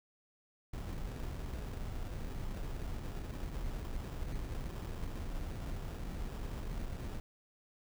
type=noise with sample-and-hold; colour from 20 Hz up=brown; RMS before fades=-40 dBFS; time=0.73-7.2 s; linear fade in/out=5 ms; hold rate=2100 Hz; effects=none